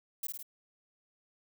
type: noise with echo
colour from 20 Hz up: violet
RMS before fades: -36 dBFS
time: 0.23-0.27 s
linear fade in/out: 5 ms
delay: 53 ms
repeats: 3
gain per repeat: -3 dB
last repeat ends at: 0.429 s
effects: none